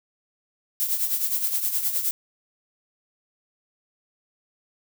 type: noise with tremolo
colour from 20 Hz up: violet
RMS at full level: -22 dBFS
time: 0.8-2.11 s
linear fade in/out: 0 ms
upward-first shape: triangle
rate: 9.6 Hz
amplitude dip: 70%
effects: none